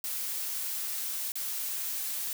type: noise with dropouts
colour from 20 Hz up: blue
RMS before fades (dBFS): -34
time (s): 0.04-2.33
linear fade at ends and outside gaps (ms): 1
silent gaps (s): 1.32-1.355
effects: none